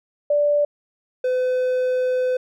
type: tone pair in turn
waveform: sine / triangle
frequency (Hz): 585 / 507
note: D5 / B4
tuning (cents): -7 / +45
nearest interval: major second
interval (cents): 248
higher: first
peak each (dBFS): -15 / -16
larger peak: first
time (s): 0.3-0.65 / 1.24-2.37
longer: second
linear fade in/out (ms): 5
effects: none